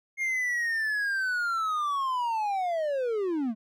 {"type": "linear sweep", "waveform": "triangle", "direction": "down", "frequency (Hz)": [2143, 207.7], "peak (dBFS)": -24, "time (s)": [0.17, 3.55], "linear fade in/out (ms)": 50, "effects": []}